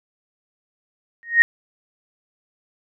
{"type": "tone with exponential growth", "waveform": "sine", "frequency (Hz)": 1864.7, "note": "A#6", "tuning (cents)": 0, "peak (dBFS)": -4, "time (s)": [1.23, 1.42], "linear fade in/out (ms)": 0, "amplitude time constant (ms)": 40, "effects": []}